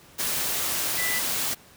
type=tone in noise; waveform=sine; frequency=1989 Hz; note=B6; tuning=12 cents sharp; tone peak=-27 dBFS; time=0.97-1.2 s; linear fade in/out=20 ms; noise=white; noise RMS=-27 dBFS; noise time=0.18-1.55 s; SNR=-3 dB; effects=pink hiss -52 dBFS RMS until 1.76 s + high-pass 60 Hz 12 dB/octave